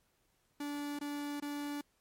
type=tone bursts; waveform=45% pulse; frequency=290 Hz; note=D4; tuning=22 cents flat; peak=-37 dBFS; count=3; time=0.6-1.812 s; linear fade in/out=5 ms; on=390 ms; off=21 ms; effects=pink hiss -75 dBFS RMS until 2 s + MP3 64 kbps